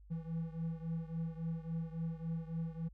triangle beating tone pair, 163 / 166.6 Hz, E3 / E3, -19 / +19 cents, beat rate 3.6 Hz, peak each -37 / -40 dBFS, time 0.1-2.89 s, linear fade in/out 20 ms, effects added 50 Hz sine -55 dBFS peak until 2.93 s

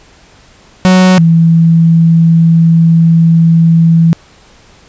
45% pulse / sine tone pair in turn, 185 / 165.19 Hz, F#3 / E3, 0 / +4 cents, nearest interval major second, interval 196 cents, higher first, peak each -3 dBFS, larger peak neither, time 0.85-1.18 / 1.18-4.13 s, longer second, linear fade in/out 0 ms, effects pink hiss -42 dBFS RMS until 4.88 s + resampled to 16000 Hz

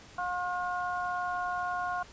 harmonic tone, 358.1 Hz, F4, 43 cents sharp, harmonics 2 / 3 / 4, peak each -33 / -35 / -36 dBFS, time 0.18-2.03 s, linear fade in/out 5 ms, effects pink hiss -52 dBFS RMS until 2.12 s + resampled to 16000 Hz

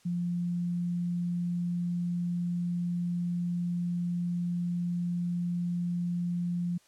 sine tone, 174.61 Hz, F3, in tune, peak -28 dBFS, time 0.05-6.78 s, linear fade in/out 10 ms, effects white hiss -63 dBFS RMS until 6.87 s + low-pass 9000 Hz 12 dB/octave

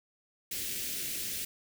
white band-stop noise, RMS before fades -36 dBFS, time 0.51-1.45 s, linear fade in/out 5 ms, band 470 to 1900 Hz, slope 24 dB/octave, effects none

